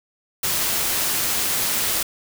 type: noise with amplitude modulation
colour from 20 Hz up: white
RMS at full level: -21 dBFS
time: 0.43-2.03 s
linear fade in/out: 5 ms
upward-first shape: sine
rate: 189 Hz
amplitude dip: 25%
effects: none